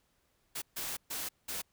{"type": "noise bursts at uneven times", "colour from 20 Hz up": "white", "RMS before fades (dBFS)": -38, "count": 4, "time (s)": [[0.55, 0.62], [0.76, 0.97], [1.1, 1.29], [1.48, 1.62]], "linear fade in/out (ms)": 10, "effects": ["pink hiss -74 dBFS RMS until 1.72 s"]}